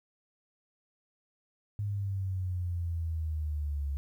sine exponential sweep, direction down, 103.83 to 69.3 Hz, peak -30 dBFS, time 1.79-3.97 s, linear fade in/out 0 ms, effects 11-bit

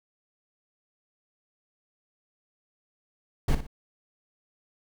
brown noise with echo, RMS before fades -21 dBFS, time 3.48-3.55 s, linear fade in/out 5 ms, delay 59 ms, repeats 2, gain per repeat -10 dB, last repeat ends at 3.668 s, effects none

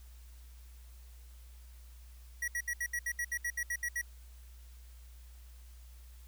square tone bursts, 1922 Hz, B6, 48 cents flat, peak -33 dBFS, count 13, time 2.42-4.015 s, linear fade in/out 5 ms, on 59 ms, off 69 ms, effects added 60 Hz sine -50 dBFS peak until 6.27 s + white hiss -64 dBFS RMS until 6.27 s

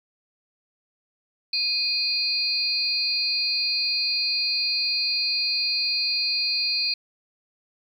sine tone cluster, 2475 / 4184 / 4632 Hz, D#7 / C8 / D8, -10 / -1 / -25 cents, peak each -30 / -25 / -25 dBFS, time 1.53-6.94 s, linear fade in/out 5 ms, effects 9-bit

